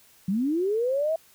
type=linear sweep; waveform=sine; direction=up; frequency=177.9 to 659.3 Hz; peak=-22 dBFS; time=0.28-1.16 s; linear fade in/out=5 ms; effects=white hiss -57 dBFS RMS until 1.34 s